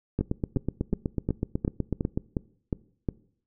two click trains, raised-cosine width 3 ms, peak -13 / -13 dBFS, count 9 / 17, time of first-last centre 0.21-3.088 / 0.19-2.175 s, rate 2.78 / 8.06 Hz, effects noise-tail reverb RT60 0.6 s tail -22 dB re dry

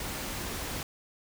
pink noise, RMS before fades -36 dBFS, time 0-0.83 s, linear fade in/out 2 ms, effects none

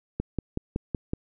click train, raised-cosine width 3 ms, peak -14 dBFS, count 6, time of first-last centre 0.2-1.135 s, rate 5.35 Hz, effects none

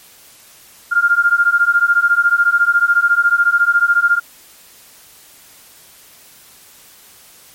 sine beating tone pair, 1396.9 / 1410.9 Hz, F6 / F6, 0 / +17 cents, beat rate 14 Hz, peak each -13 dBFS, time 0.91-4.2 s, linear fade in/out 20 ms, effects white hiss -44 dBFS RMS until 7.54 s + MP3 64 kbps

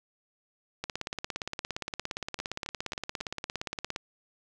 two click trains, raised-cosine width 0.2 ms, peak -16 / -21 dBFS, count 55 / 4, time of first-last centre 0.84-3.961 / 2.39-3.205 s, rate 17.3 / 3.68 Hz, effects none

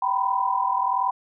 sine tone cluster, 775 / 971 / 1012 Hz, G5 / B5 / B5, -20 / -30 / +42 cents, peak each -27 / -24 / -24 dBFS, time 0.02-1.11 s, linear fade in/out 5 ms, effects none

